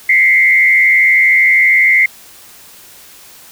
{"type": "tone with frequency modulation", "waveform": "sine", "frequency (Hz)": 2093, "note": "C7", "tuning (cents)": 0, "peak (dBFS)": -6, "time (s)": [0.09, 2.06], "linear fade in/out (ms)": 5, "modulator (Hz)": 92.7, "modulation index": 1, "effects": ["white hiss -39 dBFS RMS until 3.51 s"]}